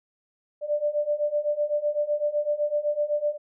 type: beating tone pair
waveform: sine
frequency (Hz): 587.3 / 595.2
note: D5 / D5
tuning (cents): 0 / +23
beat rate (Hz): 7.9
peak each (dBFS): -27 / -25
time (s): 0.61-3.38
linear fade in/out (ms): 50
effects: none